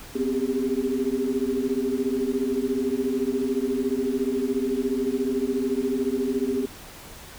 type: tone cluster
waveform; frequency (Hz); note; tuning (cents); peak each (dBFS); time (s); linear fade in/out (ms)
sine; 247.7 / 264.9 / 393.2 / 407.2; B3 / C4 / G4 / G#4; +5 / +22 / +5 / -34; -28; 0.15-6.66; 10
effects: pink hiss -43 dBFS RMS until 7.38 s